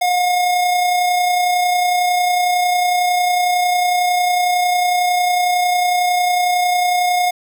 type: tone with amplitude modulation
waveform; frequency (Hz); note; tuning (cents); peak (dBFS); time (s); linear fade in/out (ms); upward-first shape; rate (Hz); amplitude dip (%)
square; 718; F5; +48; -13; 0.01-7.31; 10; sine; 31; 30
effects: 8-bit